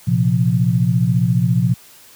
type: chord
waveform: sine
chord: Bb suspended second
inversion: none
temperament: just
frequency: 116.54 / 131.11 / 174.81 Hz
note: Bb2 / C3 / F3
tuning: 0 / +4 / +2 cents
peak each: -17 dBFS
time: 0.07-1.74 s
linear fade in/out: 10 ms
effects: white hiss -45 dBFS RMS until 2.15 s + high-pass 60 Hz 12 dB/octave